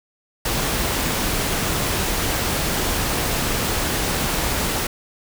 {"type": "noise", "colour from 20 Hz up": "pink", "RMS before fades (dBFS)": -22, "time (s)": [0.45, 4.87], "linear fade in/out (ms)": 5, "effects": []}